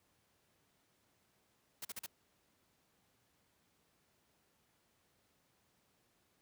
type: noise bursts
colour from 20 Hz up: white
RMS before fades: -44 dBFS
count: 4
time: 1.82-2.063 s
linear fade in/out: 5 ms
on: 30 ms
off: 41 ms
effects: pink hiss -75 dBFS RMS until 6.41 s + high-pass 80 Hz 12 dB/octave